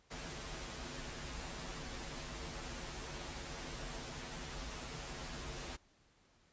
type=noise with comb filter; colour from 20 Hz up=pink; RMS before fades=-45 dBFS; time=0.1-5.77 s; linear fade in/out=20 ms; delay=10 ms; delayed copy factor=-0.85; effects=pink hiss -70 dBFS RMS until 6.52 s + resampled to 16000 Hz